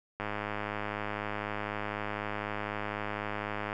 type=click train; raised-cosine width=0.5 ms; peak=-19 dBFS; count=368; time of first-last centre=0.2-3.729 s; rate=104 Hz; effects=none